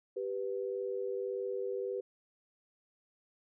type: tone pair together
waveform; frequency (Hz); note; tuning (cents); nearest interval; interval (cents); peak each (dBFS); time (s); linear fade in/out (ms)
sine; 391.4 / 493.1; G4 / B4; -3 / -3; major third; 400; -36 / -37; 0.16-2.01; 10
effects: none